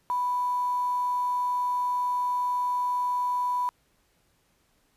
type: tone with quantisation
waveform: sine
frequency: 987.8 Hz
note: B5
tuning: in tune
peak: -24 dBFS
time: 0.1-3.69 s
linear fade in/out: 0 ms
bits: 8
effects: pink hiss -68 dBFS RMS until 4.96 s + resampled to 32000 Hz